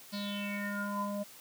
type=tone with low-pass filter sweep; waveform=square; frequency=203.5 Hz; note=G#3; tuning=35 cents flat; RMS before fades=-36 dBFS; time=0.12-1.24 s; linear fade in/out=20 ms; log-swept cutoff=4600 to 680 Hz; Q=7.9; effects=white hiss -53 dBFS RMS until 1.4 s + high-pass 100 Hz 12 dB/octave